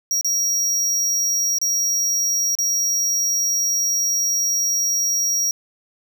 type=tone with dropouts; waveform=square; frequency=5670 Hz; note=F8; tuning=25 cents sharp; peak=-18 dBFS; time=0.11-5.51 s; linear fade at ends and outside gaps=1 ms; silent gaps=0.211-0.246 / 1.585-1.615 / 2.552-2.587 s; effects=10-bit